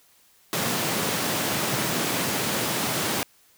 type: high-pass noise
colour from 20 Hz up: pink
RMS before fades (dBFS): -26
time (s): 0.53-3.23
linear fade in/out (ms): 0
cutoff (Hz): 130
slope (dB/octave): 24
effects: white hiss -59 dBFS RMS until 3.57 s